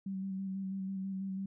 sine tone with vibrato, 192.2 Hz, G3, 34 cents flat, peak -35 dBFS, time 0.06-1.46 s, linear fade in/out 5 ms, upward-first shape square, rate 6.1 Hz, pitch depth 19 cents each way, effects none

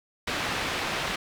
white low-pass noise, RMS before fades -30 dBFS, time 0.27-1.16 s, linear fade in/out 5 ms, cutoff 2800 Hz, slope 12 dB/octave, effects none

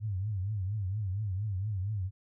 sine tone with vibrato, 99.9 Hz, G2, 33 cents sharp, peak -30 dBFS, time 0-2.11 s, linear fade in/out 50 ms, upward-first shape triangle, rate 4.3 Hz, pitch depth 190 cents each way, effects none

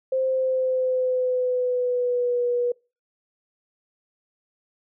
sine tone with pitch glide, 523.3 to 485.4 Hz, C5 to B4, 0 to -30 cents, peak -20 dBFS, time 0.12-2.72 s, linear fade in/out 5 ms, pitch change -130 cents, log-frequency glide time 0.27-2.45 s, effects noise-tail reverb RT60 0.3 s tail -25 dB re dry

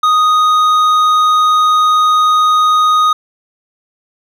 triangle tone with hard clipping, 1244.5 Hz, D#6, in tune, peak -9 dBFS, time 0.03-3.13 s, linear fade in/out 5 ms, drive 10 dB, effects none

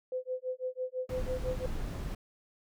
sine tone with tremolo, 510 Hz, C5, 44 cents flat, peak -30 dBFS, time 0.12-1.66 s, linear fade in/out 2 ms, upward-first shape sine, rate 6 Hz, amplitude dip 100%
brown noise, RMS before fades -36 dBFS, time 1.09-2.15 s, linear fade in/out 5 ms
effects none

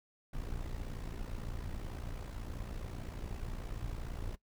brown noise with amplitude modulation, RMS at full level -38 dBFS, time 0.33-4.36 s, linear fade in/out 10 ms, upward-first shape sine, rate 58.1 Hz, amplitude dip 70%, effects noise-tail reverb RT60 0.1 s tail -18 dB re dry

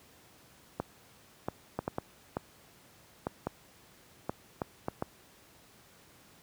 clicks, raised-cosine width 1 ms, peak -17 dBFS, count 12, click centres 0.8 / 1.485 / 1.79 / 1.879 / 1.984 / 2.369 / 3.269 / 3.47 / 4.295 / 4.618 / 4.884 / 5.024 s, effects pink hiss -59 dBFS RMS until 6.42 s + high-pass 80 Hz 12 dB/octave

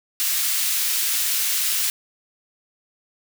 white high-pass noise, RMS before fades -22 dBFS, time 0.2-1.9 s, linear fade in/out 0 ms, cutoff 2000 Hz, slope 12 dB/octave, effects none

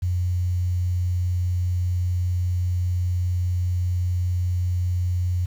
sine tone with quantisation, 89.5 Hz, F2, 43 cents sharp, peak -20 dBFS, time 0.02-5.46 s, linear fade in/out 10 ms, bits 8, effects none

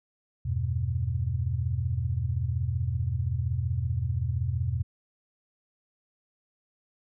sine chord, E minor, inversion none, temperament equal, 82.41 / 98 / 123.47 Hz, E2 / G2 / B2, 0 / 0 / 0 cents, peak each -30 / -31 / -29 dBFS, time 0.45-4.83 s, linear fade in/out 10 ms, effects none

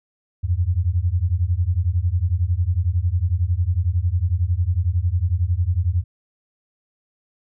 sine beating tone pair, 83 / 94 Hz, E2 / F#2, +12 / +28 cents, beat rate 11 Hz, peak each -20 dBFS, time 0.43-6.04 s, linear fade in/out 20 ms, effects none

